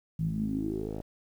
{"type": "tone with low-pass filter sweep", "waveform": "10% pulse", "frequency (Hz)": 53, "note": "G#1", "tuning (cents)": 36, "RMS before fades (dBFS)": -32, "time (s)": [0.19, 1.02], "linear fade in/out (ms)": 5, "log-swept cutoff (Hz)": [150, 570], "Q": 7.5, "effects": ["10-bit"]}